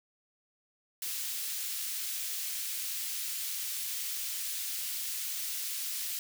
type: high-pass noise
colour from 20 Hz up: white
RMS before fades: -36 dBFS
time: 1.02-6.19 s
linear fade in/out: 2 ms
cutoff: 2600 Hz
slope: 12 dB/octave
effects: none